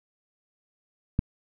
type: click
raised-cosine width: 5 ms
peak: -10 dBFS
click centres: 1.191 s
effects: none

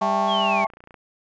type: chord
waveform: sine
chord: A dominant seventh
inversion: second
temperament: just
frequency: 660 / 792 / 880 / 1100 Hz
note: E5 / G5 / A5 / C#6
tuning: +2 / +18 / 0 / -14 cents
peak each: -25 dBFS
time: 0.01-0.67 s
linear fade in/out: 10 ms
type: tone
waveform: sawtooth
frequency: 198.7 Hz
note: G3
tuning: 24 cents sharp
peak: -23 dBFS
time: 0.01-0.65 s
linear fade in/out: 10 ms
type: linear sweep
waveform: sine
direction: down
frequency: 3400 to 2100 Hz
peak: -24 dBFS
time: 0.27-0.67 s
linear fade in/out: 50 ms
type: click train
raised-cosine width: 0.5 ms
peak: -30 dBFS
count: 13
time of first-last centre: 0.53-0.942 s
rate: 29.1 Hz
effects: resampled to 16000 Hz

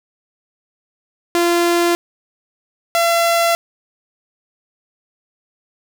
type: tone pair in turn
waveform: sawtooth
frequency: 344.6 / 678.1 Hz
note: F4 / E5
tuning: -23 / +49 cents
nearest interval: octave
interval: 1172 cents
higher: second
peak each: -9 dBFS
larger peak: neither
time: 1.35-1.95 / 2.95-3.55 s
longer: neither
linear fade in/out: 0 ms
effects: none

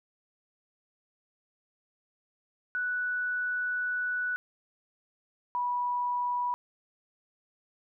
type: tone pair in turn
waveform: sine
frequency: 1480 / 977.7 Hz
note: F#6 / B5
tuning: 0 / -18 cents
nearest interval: perfect fifth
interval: 718 cents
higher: first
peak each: -28 / -27 dBFS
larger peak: second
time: 2.75-4.36 / 5.55-6.54 s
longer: first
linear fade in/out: 0 ms
effects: none

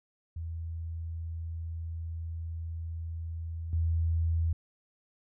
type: tone with level steps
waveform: sine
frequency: 82.41 Hz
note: E2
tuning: in tune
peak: -34 / -25 dBFS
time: 0.36-4.53 s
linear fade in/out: 5 ms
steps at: 3.73 s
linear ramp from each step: 2 ms
effects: none

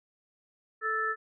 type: harmonic tone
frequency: 439.1 Hz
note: A4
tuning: 4 cents flat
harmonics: 1 / 3 / 4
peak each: -37 / -30 / -31 dBFS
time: 0.81-1.16 s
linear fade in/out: 50 ms
effects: none

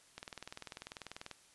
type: click train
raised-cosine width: 0.2 ms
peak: -27 dBFS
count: 24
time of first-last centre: 0.18-1.313 s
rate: 20.3 Hz
effects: white hiss -64 dBFS RMS until 1.54 s + resampled to 24000 Hz

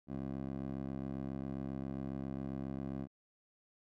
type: tone with band-pass filter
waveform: 15% pulse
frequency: 67.4 Hz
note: C#2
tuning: 48 cents flat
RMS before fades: -41 dBFS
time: 0.07-3.08 s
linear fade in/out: 50 ms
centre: 290 Hz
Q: 0.96
effects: none

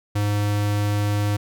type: tone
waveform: square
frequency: 103.3 Hz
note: G#2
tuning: 9 cents flat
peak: -20 dBFS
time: 0.15-1.37 s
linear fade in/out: 10 ms
effects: none

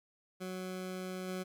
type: tone with level steps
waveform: 20% pulse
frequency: 185 Hz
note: F#3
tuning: in tune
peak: -34 / -32 dBFS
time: 0.4-1.44 s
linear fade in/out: 20 ms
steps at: 1.27 s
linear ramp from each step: 20 ms
effects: none

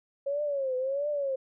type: tone with vibrato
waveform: sine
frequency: 549 Hz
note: C#5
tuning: 17 cents flat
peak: -27 dBFS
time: 0.26-1.36 s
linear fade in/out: 10 ms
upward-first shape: triangle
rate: 1.5 Hz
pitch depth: 150 cents each way
effects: none

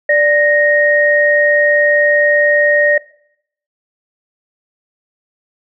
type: tone pair together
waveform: sine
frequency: 588.3 / 1864.7 Hz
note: D5 / A#6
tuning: +3 / 0 cents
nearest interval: octave + minor sixth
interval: 1997 cents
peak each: -11 dBFS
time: 0.09-2.98 s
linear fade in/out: 5 ms
effects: noise-tail reverb RT60 0.7 s tail -21 dB re dry

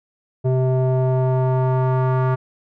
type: tone with low-pass filter sweep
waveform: square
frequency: 129.3 Hz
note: C3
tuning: 20 cents flat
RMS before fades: -18 dBFS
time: 0.44-2.36 s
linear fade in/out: 20 ms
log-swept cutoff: 540 to 1200 Hz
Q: 2.1
effects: none

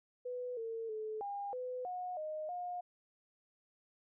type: tone with pitch steps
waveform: sine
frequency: 496.2 / 453.5 / 433.4 / 806 / 503 / 726 / 618 / 714 Hz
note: B4 / A#4 / A4 / G5 / B4 / F#5 / D#5 / F5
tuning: +8 / -48 / -26 / +48 / +32 / -33 / -12 / +38 cents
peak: -38 dBFS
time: 0.25-2.81 s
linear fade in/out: 10 ms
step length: 320 ms
effects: none

